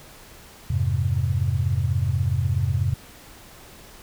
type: chord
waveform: sine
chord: F minor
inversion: none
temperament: equal with one note detuned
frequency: 87.31 / 103.83 / 131.65 Hz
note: F2 / Ab2 / C3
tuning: 0 / 0 / +11 cents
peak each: -24 dBFS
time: 0.7-2.94 s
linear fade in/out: 5 ms
effects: pink hiss -46 dBFS RMS until 4.02 s